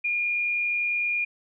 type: tone with frequency modulation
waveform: sine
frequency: 2423 Hz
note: D#7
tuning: 47 cents flat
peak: -23 dBFS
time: 0.04-1.25 s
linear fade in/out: 10 ms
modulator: 118 Hz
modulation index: 0.23
effects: none